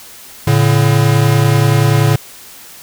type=tone pair together; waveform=square; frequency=112.65 / 143 Hz; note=A2 / D3; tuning=+41 / -46 cents; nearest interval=major third; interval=413 cents; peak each=-12 / -12 dBFS; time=0.47-2.16 s; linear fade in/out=5 ms; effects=white hiss -36 dBFS RMS until 2.82 s